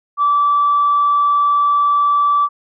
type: tone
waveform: sine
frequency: 1159 Hz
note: D6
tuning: 23 cents flat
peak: -10 dBFS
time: 0.17-2.49 s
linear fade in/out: 50 ms
effects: tanh soft clip ceiling -6 dBFS